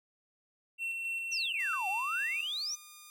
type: tone with tremolo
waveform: triangle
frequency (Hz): 2710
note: E7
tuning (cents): +47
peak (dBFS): -31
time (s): 0.78-2.45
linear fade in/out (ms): 50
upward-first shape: square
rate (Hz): 3.7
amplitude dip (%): 25
type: exponential two-way sweep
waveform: sine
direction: down then up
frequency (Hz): 6230 to 734 to 6230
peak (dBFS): -33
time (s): 1.31-2.76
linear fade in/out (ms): 20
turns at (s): 1.88
type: tone with pitch glide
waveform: 5% pulse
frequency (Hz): 1174.7 to 1213.3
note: D6 to D#6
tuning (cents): 0 to -44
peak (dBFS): -39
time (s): 1.6-3.1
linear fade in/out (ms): 0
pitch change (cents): +56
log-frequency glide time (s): 1.92-2.23
type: tone with exponential decay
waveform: sine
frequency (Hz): 1523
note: F#6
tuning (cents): +50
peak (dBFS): -31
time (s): 1.73-1.81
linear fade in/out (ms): 5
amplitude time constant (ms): 16
effects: none